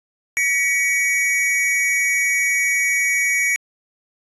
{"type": "tone pair together", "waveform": "square", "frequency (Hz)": [1936, 2256], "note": ["B6", "C#7"], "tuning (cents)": [-35, 30], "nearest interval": "minor third", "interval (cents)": 265, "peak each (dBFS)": [-23, -18], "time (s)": [0.37, 3.56], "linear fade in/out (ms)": 0, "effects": ["resampled to 24000 Hz"]}